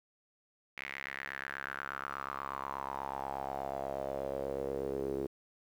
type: tone with band-pass filter sweep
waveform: sawtooth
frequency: 68.3 Hz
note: C#2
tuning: 25 cents flat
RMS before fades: -39 dBFS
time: 0.77-5.27 s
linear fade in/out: 10 ms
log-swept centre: 2200 to 380 Hz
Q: 5
effects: 10-bit